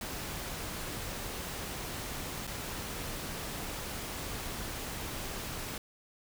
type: noise with dropouts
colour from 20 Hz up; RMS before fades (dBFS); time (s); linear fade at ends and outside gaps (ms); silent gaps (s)
pink; -39; 0.01-5.78; 2; 2.469-2.474
effects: none